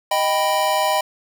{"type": "chord", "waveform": "square", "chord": "Eb augmented", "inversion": "none", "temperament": "equal", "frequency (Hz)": [622.3, 784, 987.8], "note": ["Eb5", "G5", "B5"], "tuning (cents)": [0, 0, 0], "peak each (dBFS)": -22, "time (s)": [0.11, 1.01], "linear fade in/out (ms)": 5, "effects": []}